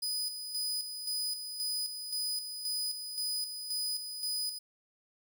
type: tone with tremolo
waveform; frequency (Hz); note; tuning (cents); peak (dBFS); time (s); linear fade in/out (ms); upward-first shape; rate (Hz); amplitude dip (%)
sawtooth; 4978; D#8; 0; -29; 0.02-4.59; 10; square; 1.9; 55
effects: none